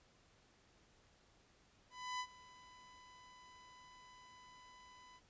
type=tone with ADSR envelope; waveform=sawtooth; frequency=1000 Hz; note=B5; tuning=21 cents sharp; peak=-35 dBFS; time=1.9-5.21 s; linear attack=300 ms; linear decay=63 ms; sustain=-20 dB; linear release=51 ms; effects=pink hiss -70 dBFS RMS until 5.29 s + resampled to 16000 Hz